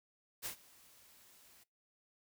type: noise with ADSR envelope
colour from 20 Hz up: white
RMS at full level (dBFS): -40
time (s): 0.42-1.64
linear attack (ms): 38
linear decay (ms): 96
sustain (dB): -23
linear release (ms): 12
effects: noise-tail reverb RT60 0.2 s tail -21 dB re dry